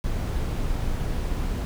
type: noise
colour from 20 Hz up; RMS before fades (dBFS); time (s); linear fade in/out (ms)
brown; -26; 0.04-1.65; 0
effects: none